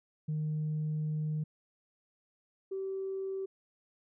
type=tone pair in turn; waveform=sine; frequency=153.6 / 385.2 Hz; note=D#3 / G4; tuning=-22 / -30 cents; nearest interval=octave + major third; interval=1592 cents; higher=second; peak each=-29 / -33 dBFS; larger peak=first; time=0.28-1.44 / 2.71-3.46 s; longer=first; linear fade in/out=10 ms; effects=tanh soft clip ceiling -28 dBFS